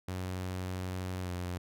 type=tone with pitch glide; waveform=sawtooth; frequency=92.2 to 89.37 Hz; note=F#2 to F2; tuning=-6 to +40 cents; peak=-31 dBFS; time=0.08-1.58 s; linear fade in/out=5 ms; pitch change=-54 cents; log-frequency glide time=1.21-1.28 s; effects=none